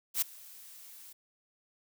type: noise with ADSR envelope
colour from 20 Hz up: blue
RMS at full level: -27 dBFS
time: 0.14-1.13 s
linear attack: 77 ms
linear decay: 10 ms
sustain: -24 dB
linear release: 8 ms
effects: none